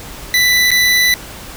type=tone with dropouts; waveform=25% pulse; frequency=1985 Hz; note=B6; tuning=8 cents sharp; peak=-6 dBFS; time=0.34-1.14 s; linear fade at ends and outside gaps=1 ms; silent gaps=0.706-0.715 s; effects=added 50 Hz sine -40 dBFS peak until 1.56 s + pink hiss -32 dBFS RMS until 1.56 s